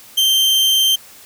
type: tone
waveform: 40% pulse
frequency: 3138 Hz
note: G7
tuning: 1 cent sharp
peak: -11 dBFS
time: 0.17-0.96 s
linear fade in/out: 10 ms
effects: white hiss -42 dBFS RMS until 1.25 s